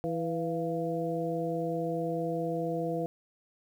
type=harmonic tone with a mistuned harmonic; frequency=164.81 Hz; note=E3; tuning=in tune; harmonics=1 / 2 / 3 / 4; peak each=-35 / -35 / -33 / -36 dBFS; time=0.04-3.06 s; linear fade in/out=0 ms; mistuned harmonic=4; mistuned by=+67 cents; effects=10-bit